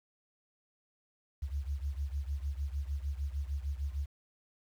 sine beating tone pair, 68.3 / 74.9 Hz, C#2 / D2, -25 / +35 cents, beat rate 6.6 Hz, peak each -35 / -38 dBFS, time 1.42-4.06 s, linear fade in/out 10 ms, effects 10-bit

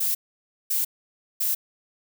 violet noise bursts, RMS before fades -24 dBFS, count 3, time 0-1.55 s, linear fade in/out 10 ms, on 150 ms, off 550 ms, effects none

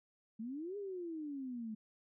sine exponential two-way sweep, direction up then down, 212.5 to 415.3 to 212.5 Hz, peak -40 dBFS, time 0.39-1.75 s, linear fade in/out 10 ms, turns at 0.77 s, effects none

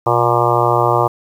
harmonic tone with a mistuned harmonic, 119.1 Hz, A#2, 38 cents sharp, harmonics 1 / 3 / 4 / 5 / 6 / 7 / 8 / 9 / 10, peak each -20 / -20 / -20 / -20 / -20 / -20 / -20 / -20 / -20 dBFS, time 0.06-1.08 s, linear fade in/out 10 ms, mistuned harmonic 1, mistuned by +54 cents, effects 7-bit

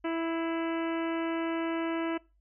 harmonic tone with a mistuned harmonic, 329.6 Hz, E4, in tune, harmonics 1 / 2 / 3 / 4 / 5 / 6 / 7 / 8 / 9, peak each -30 / -36 / -40 / -42 / -44 / -46 / -47 / -48 / -49 dBFS, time 0.04-2.18 s, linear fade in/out 10 ms, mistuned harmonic 6, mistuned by +30 cents, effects noise-tail reverb RT60 0.3 s tail -23 dB re dry + added 50 Hz sine -64 dBFS peak until 2.4 s

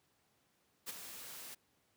white noise with ADSR envelope, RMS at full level -40 dBFS, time 0.86-1.55 s, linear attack 34 ms, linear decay 18 ms, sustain -9 dB, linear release 12 ms, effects pink hiss -75 dBFS RMS until 1.96 s + high-pass 100 Hz 12 dB/octave

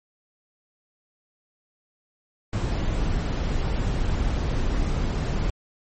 brown noise, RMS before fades -24 dBFS, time 2.53-5.5 s, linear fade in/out 2 ms, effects MP3 32 kbps

